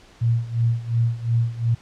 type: tone with tremolo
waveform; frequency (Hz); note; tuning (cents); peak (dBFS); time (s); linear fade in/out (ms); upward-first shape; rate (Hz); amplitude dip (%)
sine; 116.54; A#2; 0; -15; 0.21-1.75; 10; sine; 2.8; 85
effects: pink hiss -50 dBFS RMS until 1.81 s + low-pass 6000 Hz 12 dB/octave